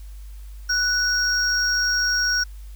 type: tone pair together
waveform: triangle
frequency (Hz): 1480 / 5588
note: F#6 / F8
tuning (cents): 0 / 0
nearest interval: octave + major seventh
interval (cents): 2300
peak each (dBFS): -20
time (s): 0.69-2.44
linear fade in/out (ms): 10
effects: added 50 Hz sine -35 dBFS peak until 2.75 s + white hiss -55 dBFS RMS until 2.75 s